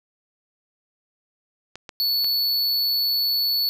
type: clicks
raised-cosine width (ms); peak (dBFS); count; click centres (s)
0.2; -19; 3; 1.756 / 1.892 / 2.245
type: tone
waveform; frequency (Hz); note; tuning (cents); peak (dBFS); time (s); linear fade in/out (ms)
square; 4435; C#8; 0; -20; 2-3.69; 0
effects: none